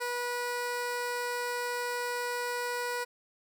15% pulse tone, 487 Hz, B4, 24 cents flat, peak -25 dBFS, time 0-3.05 s, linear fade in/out 20 ms, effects none

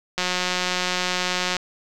click train, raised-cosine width 0.2 ms, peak -6 dBFS, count 252, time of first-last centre 0.18-1.567 s, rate 181 Hz, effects none

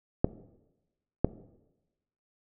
clicks, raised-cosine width 2 ms, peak -8 dBFS, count 2, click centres 0.245 / 1.246 s, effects noise-tail reverb RT60 1.0 s tail -17 dB re dry

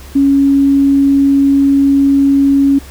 sine tone, 277.2 Hz, C#4, in tune, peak -6 dBFS, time 0.15-2.79 s, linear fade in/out 10 ms, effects added 68 Hz sine -31 dBFS peak until 2.9 s + pink hiss -37 dBFS RMS until 2.9 s

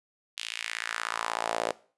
sawtooth tone with high-pass filter sweep, 56.5 Hz, A1, 47 cents sharp, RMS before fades -33 dBFS, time 0.37-1.72 s, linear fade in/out 0 ms, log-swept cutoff 3200 to 540 Hz, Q 2.3, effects noise-tail reverb RT60 0.4 s tail -19 dB re dry + resampled to 24000 Hz

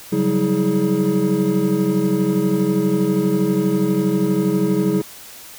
triangle tone cluster, 139.4 / 183.7 / 196.1 / 321 / 418.7 Hz, C#3 / F#3 / G3 / E4 / G#4, +10 / -12 / +1 / -46 / +14 cents, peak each -24 / -19 / -19 / -19 / -20 dBFS, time 0.12-5.02 s, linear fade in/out 10 ms, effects white hiss -39 dBFS RMS until 5.58 s

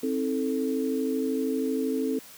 sine chord, A diminished, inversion first, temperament just, 264 / 316.8 / 440 Hz, C4 / Eb4 / A4, +16 / +31 / 0 cents, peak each -27 / -33 / -29 dBFS, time 0.03-2.19 s, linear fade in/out 5 ms, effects white hiss -48 dBFS RMS until 2.37 s + high-pass 80 Hz 12 dB/octave

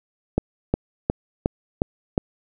click train, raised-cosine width 2 ms, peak -5 dBFS, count 6, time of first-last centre 0.38-2.179 s, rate 2.78 Hz, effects none

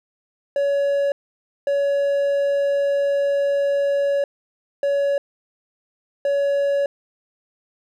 triangle tone bursts at uneven times, 563 Hz, C#5, 27 cents sharp, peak -15 dBFS, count 4, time 0.56-1.12 / 1.67-4.24 / 4.83-5.18 / 6.25-6.86 s, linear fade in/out 2 ms, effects none

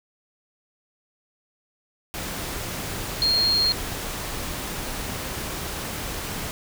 sine tone in noise, 4237 Hz, C8, 21 cents sharp, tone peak -18 dBFS, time 3.22-3.72 s, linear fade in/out 0 ms, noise pink, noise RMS -31 dBFS, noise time 2.14-6.51 s, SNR +10 dB, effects none

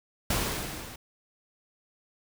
pink noise with level ramp, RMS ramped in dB -26 to -44 dBFS, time 0.3-0.96 s, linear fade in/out 5 ms, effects none

